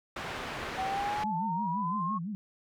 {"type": "low-pass noise", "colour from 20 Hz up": "white", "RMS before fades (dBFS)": -38, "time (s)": [0.16, 1.24], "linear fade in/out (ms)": 5, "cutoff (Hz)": 1900, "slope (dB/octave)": 12}
{"type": "exponential sweep", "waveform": "sine", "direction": "up", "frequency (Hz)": [753, 1100], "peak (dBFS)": -30, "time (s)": [0.77, 2.19], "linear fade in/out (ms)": 20}
{"type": "tone with vibrato", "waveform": "sine", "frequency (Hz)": 188.5, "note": "F#3", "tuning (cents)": 32, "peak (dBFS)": -33, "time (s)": [1.24, 2.35], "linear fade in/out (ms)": 0, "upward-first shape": "sine", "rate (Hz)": 5.9, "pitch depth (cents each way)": 240}
{"effects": []}